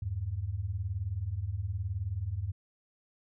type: beating tone pair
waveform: sine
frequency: 82 / 101 Hz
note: E2 / G#2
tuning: -9 / -48 cents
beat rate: 19 Hz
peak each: -36 / -33 dBFS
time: 0.02-2.52 s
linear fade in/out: 5 ms
effects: none